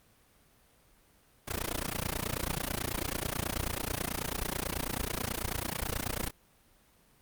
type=noise with amplitude modulation; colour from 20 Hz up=pink; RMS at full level=-30 dBFS; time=1.47-6.31 s; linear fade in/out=20 ms; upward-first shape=sine; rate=29.2 Hz; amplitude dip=100%; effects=pink hiss -64 dBFS RMS until 7.21 s + Opus 32 kbps